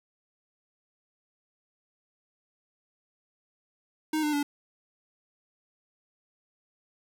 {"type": "tone with pitch steps", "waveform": "square", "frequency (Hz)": [311.1, 299.8, 288.9], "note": ["D#4", "D4", "D4"], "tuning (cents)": [0, 36, -28], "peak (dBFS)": -26, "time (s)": [4.13, 4.43], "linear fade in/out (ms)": 5, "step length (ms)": 100, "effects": ["9-bit"]}